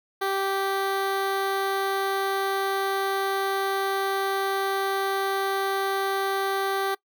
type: tone with notch filter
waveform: 15% pulse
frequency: 390 Hz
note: G4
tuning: 9 cents flat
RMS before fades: -26 dBFS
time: 0.21-6.95 s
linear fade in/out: 10 ms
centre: 7100 Hz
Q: 1.3
effects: noise-tail reverb RT60 0.1 s tail -22 dB re dry